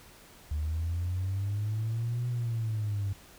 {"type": "linear two-way sweep", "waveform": "sine", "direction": "up then down", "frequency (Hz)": [73.42, 122.8, 97.5], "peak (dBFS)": -27, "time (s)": [0.51, 3.13], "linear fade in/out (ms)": 5, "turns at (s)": 2.27, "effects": ["tanh soft clip ceiling -25 dBFS", "pink hiss -54 dBFS RMS until 3.38 s"]}